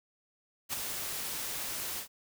white noise with ADSR envelope, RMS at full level -32 dBFS, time 0.69-2.08 s, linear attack 43 ms, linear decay 6 ms, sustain -5 dB, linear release 100 ms, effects none

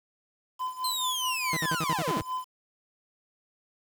triangle tone with tremolo, 1018 Hz, C6, 48 cents flat, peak -26 dBFS, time 0.59-2.45 s, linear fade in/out 20 ms, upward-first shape sine, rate 4.7 Hz, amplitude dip 80%
sawtooth linear sweep, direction down, 4186 to 65.5 Hz, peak -26 dBFS, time 0.84-2.22 s, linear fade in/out 5 ms
sawtooth tone bursts, 160.4 Hz, E3, 47 cents flat, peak -25 dBFS, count 8, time 1.53-2.204 s, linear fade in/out 2 ms, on 37 ms, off 54 ms
effects 8-bit

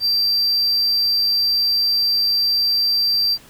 triangle tone, 4699 Hz, D8, in tune, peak -14 dBFS, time 0-3.38 s, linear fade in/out 50 ms, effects pink hiss -46 dBFS RMS until 3.49 s

